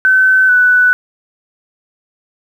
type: tone pair in turn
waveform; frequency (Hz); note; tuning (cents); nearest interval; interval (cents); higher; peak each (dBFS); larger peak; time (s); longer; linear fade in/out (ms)
sine; 1525 / 1488.4; G6 / F#6; -48 / +10; unison; 42; first; -6; neither; 0.05-0.49 / 0.49-0.93; neither; 0
effects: 7-bit